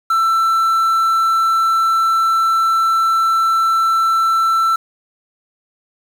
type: tone with quantisation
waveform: triangle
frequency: 1335 Hz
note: E6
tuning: 22 cents sharp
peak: -10 dBFS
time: 0.1-4.76 s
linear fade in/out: 5 ms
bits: 6
effects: none